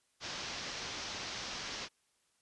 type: low-pass noise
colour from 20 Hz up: white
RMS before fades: -42 dBFS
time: 0.2-1.89 s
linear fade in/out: 50 ms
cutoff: 6100 Hz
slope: 48 dB/octave
effects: white hiss -75 dBFS RMS until 2.41 s + resampled to 24000 Hz